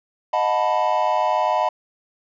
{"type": "chord", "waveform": "triangle", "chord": "B dominant seventh", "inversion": "first", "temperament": "equal with one note detuned", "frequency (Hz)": [622.3, 723.1, 880, 987.8], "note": ["D#5", "F#5", "A5", "B5"], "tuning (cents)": [0, -40, 0, 0], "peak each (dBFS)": -21, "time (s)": [0.33, 1.69], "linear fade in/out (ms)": 5, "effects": ["resampled to 16000 Hz"]}